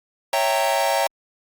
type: chord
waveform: 45% pulse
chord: C# diminished seventh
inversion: none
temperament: equal with one note detuned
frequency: 554.4 / 659.3 / 784 / 924.3 Hz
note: C#5 / E5 / G5 / Bb5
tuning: 0 / 0 / 0 / -15 cents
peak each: -24 dBFS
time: 0.33-1.07 s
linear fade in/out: 2 ms
effects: Opus 48 kbps